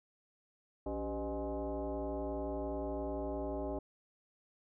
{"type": "tone with frequency modulation", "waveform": "sine", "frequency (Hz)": 164.4, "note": "E3", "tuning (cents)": -4, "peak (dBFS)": -35, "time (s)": [0.86, 3.79], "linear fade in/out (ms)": 5, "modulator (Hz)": 223, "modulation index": 2.7, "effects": []}